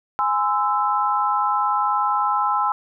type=chord; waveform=sine; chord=Ab augmented; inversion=none; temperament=equal with one note detuned; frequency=830.6 / 1028.5 / 1318.5 Hz; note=Ab5 / C6 / E6; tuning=0 / -30 / 0 cents; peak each=-22 dBFS; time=0.19-2.72 s; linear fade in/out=0 ms; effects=none